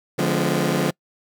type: chord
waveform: 20% pulse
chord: D diminished seventh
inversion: none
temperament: just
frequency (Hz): 146.83 / 176.2 / 211.4 / 253.7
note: D3 / F3 / Ab3 / Cb4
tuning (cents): 0 / +16 / +31 / +47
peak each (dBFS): -19 / -18 / -21 / -22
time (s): 0.18-0.91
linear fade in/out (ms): 10
effects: noise-tail reverb RT60 0.1 s tail -26 dB re dry